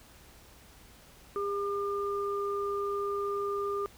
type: tone pair together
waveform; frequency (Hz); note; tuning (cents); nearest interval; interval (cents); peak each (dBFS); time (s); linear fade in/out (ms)
sine; 403.3 / 1204; G4 / D6; +49 / +43; octave + perfect fifth; 1894; -31 / -34; 1.36-3.86; 0
effects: added 60 Hz sine -60 dBFS peak until 3.97 s + pink hiss -56 dBFS RMS until 3.97 s